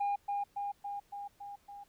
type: tone with echo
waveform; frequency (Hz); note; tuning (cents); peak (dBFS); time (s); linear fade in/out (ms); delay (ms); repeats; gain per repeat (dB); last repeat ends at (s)
sine; 810; G#5; -43; -27; 0-0.16; 10; 280; 6; -3; 1.84
effects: tanh soft clip ceiling -28 dBFS + pink hiss -69 dBFS RMS until 1.88 s